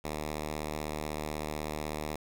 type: tone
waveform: 5% pulse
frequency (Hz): 76.1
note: D#2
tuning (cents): -38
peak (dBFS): -23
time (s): 0.04-2.16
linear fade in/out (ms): 5
effects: 9-bit